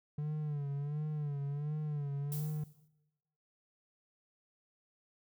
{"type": "tone with vibrato", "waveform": "triangle", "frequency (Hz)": 146.6, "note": "D3", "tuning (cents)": -3, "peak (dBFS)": -32, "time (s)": [0.18, 2.64], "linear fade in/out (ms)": 5, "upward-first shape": "sine", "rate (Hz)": 1.4, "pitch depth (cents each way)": 75}
{"type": "noise with exponential decay", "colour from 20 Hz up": "violet", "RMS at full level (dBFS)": -41, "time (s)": [2.32, 2.88], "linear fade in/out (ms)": 1, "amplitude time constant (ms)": 120}
{"effects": ["noise-tail reverb RT60 1.0 s tail -20 dB re dry"]}